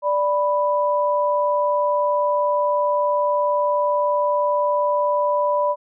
sine tone pair together, 587.3 / 987.7 Hz, D5 / B5, 0 / 0 cents, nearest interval major sixth, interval 900 cents, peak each -19 / -20 dBFS, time 0.02-5.76 s, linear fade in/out 50 ms, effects none

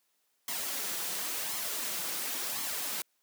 white noise with flanger, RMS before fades -35 dBFS, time 0.48-3.02 s, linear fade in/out 2 ms, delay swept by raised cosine 0.94 to 6.14 ms, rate 0.94 Hz, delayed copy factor +0.5, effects white hiss -75 dBFS RMS until 3.22 s + high-pass 200 Hz 12 dB/octave

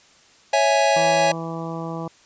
square chord, C# minor, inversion none, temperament equal, 554.4 / 659.3 / 830.6 Hz, C#5 / E5 / G#5, 0 / 0 / 0 cents, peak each -21 / -21 / -20 dBFS, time 0.53-1.32 s, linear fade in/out 5 ms
harmonic tone, 164.81 Hz, E3, in tune, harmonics 1 / 2 / 3 / 4 / 5 / 6 / 7, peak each -30 / -33 / -35 / -36 / -37 / -38 / -38 dBFS, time 0.96-2.08 s, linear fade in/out 5 ms
effects white hiss -53 dBFS RMS until 2.25 s + resampled to 16000 Hz

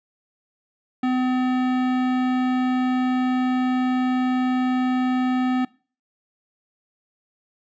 sine tone with hard clipping, 254.3 Hz, C4, 49 cents flat, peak -21 dBFS, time 1.03-5.65 s, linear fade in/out 5 ms, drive 17 dB, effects noise-tail reverb RT60 0.4 s tail -23 dB re dry + resampled to 16000 Hz

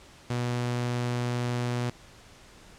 sawtooth tone, 121.9 Hz, B2, 22 cents flat, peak -23 dBFS, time 0.3-1.9 s, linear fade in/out 5 ms, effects pink hiss -52 dBFS RMS until 2.78 s + low-pass 8000 Hz 12 dB/octave

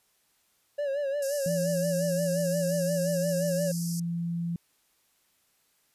triangle tone with vibrato, 563 Hz, C#5, 27 cents sharp, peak -25 dBFS, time 0.78-3.72 s, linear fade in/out 10 ms, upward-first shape sine, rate 5.7 Hz, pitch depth 74 cents each way
pink band-pass noise, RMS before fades -40 dBFS, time 1.22-4 s, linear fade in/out 5 ms, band 4800 to 13000 Hz, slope 96 dB/octave
sine tone, 170 Hz, F3, 46 cents flat, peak -28 dBFS, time 1.46-4.56 s, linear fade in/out 2 ms
effects white hiss -69 dBFS RMS until 5.94 s + resampled to 32000 Hz

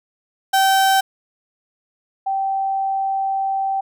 35% pulse / sine tone pair in turn, 773 / 777.4 Hz, G5 / G5, -24 / -15 cents, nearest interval unison, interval 9 cents, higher second, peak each -11 / -18 dBFS, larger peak first, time 0.53-1.01 / 2.26-3.81 s, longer second, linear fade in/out 10 ms, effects none

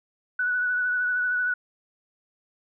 sine tone with vibrato, 1480 Hz, F#6, in tune, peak -22 dBFS, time 0.39-1.54 s, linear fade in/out 5 ms, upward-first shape triangle, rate 13 Hz, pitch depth 28 cents each way, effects none

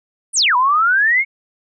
sine exponential two-way sweep, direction down then up, 10180 to 963 to 2227 Hz, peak -11 dBFS, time 0.33-1.25 s, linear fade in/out 50 ms, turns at 0.56 s, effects none

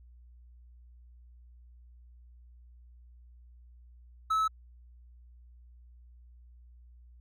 triangle tone, 1300 Hz, E6, 24 cents flat, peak -23 dBFS, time 4.3-4.48 s, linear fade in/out 10 ms, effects added 60 Hz sine -52 dBFS peak until 7.2 s

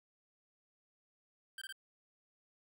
25% pulse tone bursts, 1568 Hz, G6, in tune, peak -40 dBFS, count 3, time 1.58-1.725 s, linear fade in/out 2 ms, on 35 ms, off 20 ms, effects none

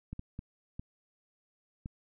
clicks, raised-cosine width 5 ms, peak -27 dBFS, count 5, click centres 0.13 / 0.194 / 0.391 / 0.795 / 1.859 s, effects none

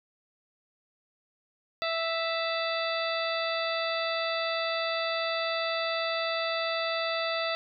harmonic tone with a mistuned harmonic, 659.3 Hz, E5, in tune, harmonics 1 / 2 / 3 / 4 / 5 / 6 / 7, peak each -31 / -34 / -36 / -37 / -38 / -39 / -39 dBFS, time 1.82-7.55 s, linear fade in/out 0 ms, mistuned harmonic 5, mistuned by +120 cents, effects none

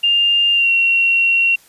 sine tone with pitch glide, 2804 to 2738 Hz, F7 to F7, +6 to -35 cents, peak -11 dBFS, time 0.03-1.56 s, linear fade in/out 10 ms, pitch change -41 cents, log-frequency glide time 0.53-0.7 s, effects white hiss -49 dBFS RMS until 1.68 s + resampled to 32000 Hz

